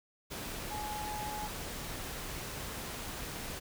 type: tone in noise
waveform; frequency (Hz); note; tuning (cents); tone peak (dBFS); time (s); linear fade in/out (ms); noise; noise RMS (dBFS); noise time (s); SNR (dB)
sine; 843; G#5; +26; -38; 0.7-1.48; 20; pink; -41; 0.3-3.6; 0
effects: none